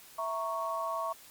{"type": "chord", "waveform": "sine", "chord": "A# diminished", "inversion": "second", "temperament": "equal", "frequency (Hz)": [659.3, 932.3, 1108.7], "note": ["E5", "A#5", "C#6"], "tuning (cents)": [0, 0, 0], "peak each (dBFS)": [-36, -39, -34], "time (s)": [0.18, 1.13], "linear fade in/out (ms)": 10, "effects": ["white hiss -54 dBFS RMS until 1.3 s", "Opus 48 kbps"]}